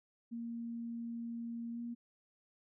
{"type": "tone with pitch glide", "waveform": "sine", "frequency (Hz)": [233.1, 236.5], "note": ["A#3", "A#3"], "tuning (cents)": [0, 25], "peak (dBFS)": -39, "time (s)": [0.31, 1.95], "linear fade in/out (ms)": 20, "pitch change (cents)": 25, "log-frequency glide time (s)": [1.72, 1.8], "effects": []}